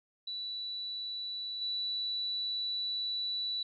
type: tone with level steps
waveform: sine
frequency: 3951 Hz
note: B7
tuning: in tune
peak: -36 / -32 dBFS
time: 0.27-3.63 s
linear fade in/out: 5 ms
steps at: 1.61 s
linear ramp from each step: 10 ms
effects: none